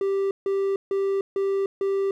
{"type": "tone bursts", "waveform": "triangle", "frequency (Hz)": 392, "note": "G4", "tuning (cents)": 0, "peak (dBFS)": -19, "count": 5, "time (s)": [0.01, 2.11], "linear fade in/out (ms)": 2, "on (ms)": 300, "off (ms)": 150, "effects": []}